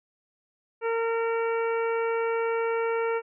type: harmonic tone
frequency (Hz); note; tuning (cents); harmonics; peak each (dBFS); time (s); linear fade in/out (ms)
458; A#4; -31; 1 / 2 / 3 / 4 / 5 / 6; -25 / -33 / -34 / -41 / -38 / -45; 0.81-3.22; 50
effects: none